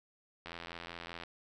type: click train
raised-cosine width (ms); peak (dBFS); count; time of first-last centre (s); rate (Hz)
0.3; -27; 67; 0.46-1.236; 85.1
effects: none